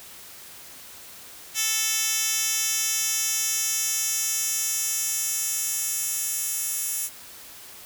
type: tone with high-pass filter sweep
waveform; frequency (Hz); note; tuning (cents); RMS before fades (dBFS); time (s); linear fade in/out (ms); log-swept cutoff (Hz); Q
10% pulse; 440; A4; 0; -26; 1.54-7.1; 50; 4400 to 9000; 1.2
effects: white hiss -44 dBFS RMS until 7.85 s